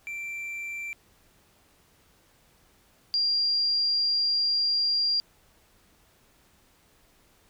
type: tone pair in turn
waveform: triangle / sine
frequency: 2349 / 4775 Hz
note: D7 / D8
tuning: 0 / +28 cents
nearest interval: octave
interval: 1228 cents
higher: second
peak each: -31 / -22 dBFS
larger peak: second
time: 0.07-0.93 / 3.14-5.2 s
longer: second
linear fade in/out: 0 ms
effects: pink hiss -62 dBFS RMS until 7.49 s